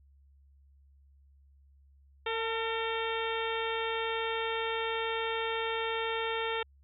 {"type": "harmonic tone with a mistuned harmonic", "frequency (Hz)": 453.5, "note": "A#4", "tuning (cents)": -48, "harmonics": [1, 2, 3, 4, 5, 6, 7, 8], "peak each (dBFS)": [-34, -37, -39, -40, -41, -42, -42, -43], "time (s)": [2.26, 6.63], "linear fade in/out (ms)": 5, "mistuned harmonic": 2, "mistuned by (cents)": -27, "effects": ["added 69 Hz sine -58 dBFS peak until 6.83 s"]}